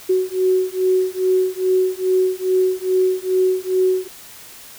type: beating tone pair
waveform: sine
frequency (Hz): 370.9 / 373.3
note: F#4 / F#4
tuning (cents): +4 / +15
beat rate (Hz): 2.4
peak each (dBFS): -18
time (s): 0.09-4.08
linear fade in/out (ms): 10
effects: white hiss -40 dBFS RMS until 4.78 s